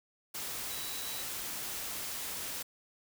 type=tone in noise; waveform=sine; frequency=3920 Hz; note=B7; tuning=14 cents flat; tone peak=-45 dBFS; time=0.7-1.23 s; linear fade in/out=10 ms; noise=white; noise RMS=-39 dBFS; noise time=0.34-2.63 s; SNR=-9 dB; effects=none